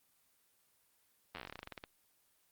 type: slowing click train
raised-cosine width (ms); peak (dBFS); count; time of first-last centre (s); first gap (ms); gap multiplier
0.3; -28; 18; 1.35-1.839; 10; 1.12
effects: white hiss -73 dBFS RMS until 2.51 s + Opus 24 kbps